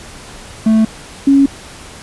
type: tone pair in turn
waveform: triangle / sine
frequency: 220 / 276.4 Hz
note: A3 / C#4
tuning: 0 / -5 cents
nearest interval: major third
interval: 395 cents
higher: second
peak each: -5 dBFS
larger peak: neither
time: 0.66-0.85 / 1.27-1.46 s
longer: neither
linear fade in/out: 5 ms
effects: pink hiss -34 dBFS RMS until 2.02 s + resampled to 24000 Hz